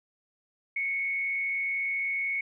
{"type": "tone with frequency modulation", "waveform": "sine", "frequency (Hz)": 2207, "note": "C#7", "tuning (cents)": -8, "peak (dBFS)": -27, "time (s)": [0.76, 2.41], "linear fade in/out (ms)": 5, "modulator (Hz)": 122, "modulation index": 0.35, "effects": []}